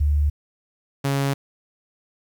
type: tone pair in turn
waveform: sine / sawtooth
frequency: 73.4 / 138.56 Hz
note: D2 / C#3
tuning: 0 / 0 cents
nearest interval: major seventh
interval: 1100 cents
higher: second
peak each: -16 dBFS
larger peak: neither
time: 0-0.3 / 1.04-1.34 s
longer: neither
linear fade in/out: 10 ms
effects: 9-bit